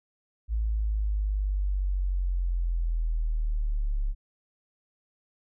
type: linear sweep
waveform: sine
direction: down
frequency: 55 to 34.65 Hz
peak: -24 dBFS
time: 0.48-4.15 s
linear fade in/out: 50 ms
effects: none